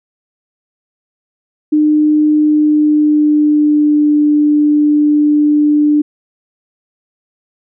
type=tone with pitch glide; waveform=sine; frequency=303 to 297.3 Hz; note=D#4 to D4; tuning=-46 to +21 cents; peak=-7 dBFS; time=1.72-6.02 s; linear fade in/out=10 ms; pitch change=-33 cents; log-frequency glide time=2.31-4.14 s; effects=none